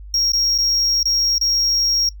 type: tone with dropouts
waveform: triangle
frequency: 5588 Hz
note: F8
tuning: in tune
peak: -14 dBFS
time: 0.14-2.09 s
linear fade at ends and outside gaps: 2 ms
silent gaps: 0.32-0.333 / 0.579-0.585 / 1.03-1.055 / 1.382-1.412 s
effects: noise-tail reverb RT60 0.1 s tail -20 dB re dry + added 50 Hz sine -33 dBFS peak until 2.2 s